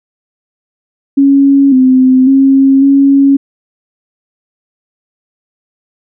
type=tone with pitch steps; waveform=sine; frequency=276.9 / 258.3 / 270.5 / 276.4 Hz; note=C#4 / C4 / C#4 / C#4; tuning=-2 / -22 / -42 / -5 cents; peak=-3 dBFS; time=1.17-3.37 s; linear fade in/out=10 ms; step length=550 ms; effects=none